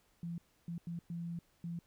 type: tone bursts at uneven times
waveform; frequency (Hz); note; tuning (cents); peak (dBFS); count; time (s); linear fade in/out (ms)
sine; 169.9; F3; -47; -38; 5; 0.23-0.38 / 0.68-0.78 / 0.87-0.99 / 1.1-1.39 / 1.64-1.79; 2
effects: pink hiss -72 dBFS RMS until 1.86 s